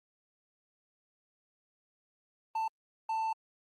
triangle tone bursts at uneven times, 888 Hz, A5, 16 cents sharp, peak -28 dBFS, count 2, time 2.55-2.68 / 3.09-3.33 s, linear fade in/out 5 ms, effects Opus 24 kbps

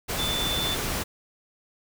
sine tone in noise, 3520 Hz, A7, in tune, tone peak -27 dBFS, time 0.18-0.76 s, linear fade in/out 20 ms, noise pink, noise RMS -29 dBFS, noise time 0.08-1.04 s, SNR -1 dB, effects none

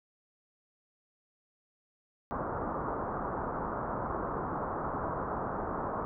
white low-pass noise, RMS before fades -35 dBFS, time 2.31-6.05 s, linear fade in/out 0 ms, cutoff 1300 Hz, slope 48 dB/octave, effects none

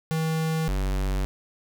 square tone pair in turn, 160 / 47.84 Hz, D#3 / G1, +49 / -41 cents, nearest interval octave + major sixth, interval 2090 cents, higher first, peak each -24 dBFS, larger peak neither, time 0.11-0.68 / 0.68-1.25 s, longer neither, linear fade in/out 0 ms, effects none

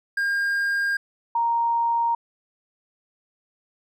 triangle / sine tone pair in turn, 1611 / 932.2 Hz, G6 / A#5, +47 / 0 cents, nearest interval major sixth, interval 947 cents, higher first, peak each -19 dBFS, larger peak neither, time 0.17-0.97 / 1.35-2.15 s, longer neither, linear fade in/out 5 ms, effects none

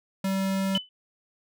square tone, 192.9 Hz, G3, 28 cents flat, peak -25 dBFS, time 0.24-0.78 s, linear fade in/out 5 ms
sine tone with exponential decay, 3007 Hz, F#7, 27 cents sharp, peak -20 dBFS, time 0.75-0.89 s, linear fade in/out 1 ms, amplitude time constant 30 ms
effects none

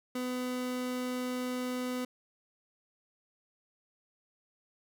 30% pulse tone, 251 Hz, B3, 28 cents sharp, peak -30 dBFS, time 0.15-2.05 s, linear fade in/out 5 ms, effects none

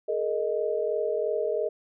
sine chord, Ab suspended second, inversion none, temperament equal with one note detuned, 423.3 / 466.2 / 622.3 Hz, Ab4 / Bb4 / Eb5, +33 / 0 / 0 cents, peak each -29 dBFS, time 0.08-1.69 s, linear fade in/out 10 ms, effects none

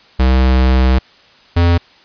square tone pair in turn, 64.4 / 85.96 Hz, C2 / F2, -27 / -27 cents, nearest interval perfect fourth, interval 500 cents, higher second, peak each -9 dBFS, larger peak neither, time 0.19-0.99 / 1.56-1.78 s, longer first, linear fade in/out 10 ms, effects white hiss -46 dBFS RMS until 2.04 s + resampled to 11025 Hz

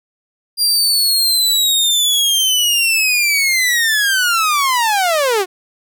sawtooth linear sweep, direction down, 4805 to 352.3 Hz, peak -9 dBFS, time 0.57-5.46 s, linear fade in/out 50 ms, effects none

